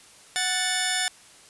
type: tone pair together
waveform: 10% pulse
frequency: 740 / 1760 Hz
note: F#5 / A6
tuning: 0 / 0 cents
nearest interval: octave + minor third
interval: 1500 cents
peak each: -19 / -16 dBFS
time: 0.36-1.08 s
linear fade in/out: 0 ms
effects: white hiss -51 dBFS RMS until 1.49 s + resampled to 24000 Hz